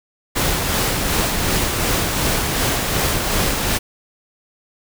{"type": "noise with tremolo", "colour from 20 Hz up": "pink", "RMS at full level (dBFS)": -18, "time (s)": [0.35, 3.79], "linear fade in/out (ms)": 20, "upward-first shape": "sine", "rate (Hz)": 2.7, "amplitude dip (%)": 30, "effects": []}